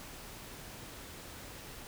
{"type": "silence", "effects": ["pink hiss -48 dBFS RMS until 1.87 s"]}